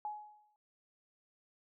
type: tone with exponential decay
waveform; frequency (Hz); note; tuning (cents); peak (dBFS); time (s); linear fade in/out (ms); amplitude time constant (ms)
sine; 842; G#5; +24; -35; 0.05-0.56; 1; 110
effects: none